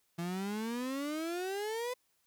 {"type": "exponential sweep", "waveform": "35% pulse", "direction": "up", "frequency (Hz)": [167.5, 507], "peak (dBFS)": -33, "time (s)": [0.18, 1.94], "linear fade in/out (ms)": 10, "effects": ["white hiss -75 dBFS RMS until 2.26 s"]}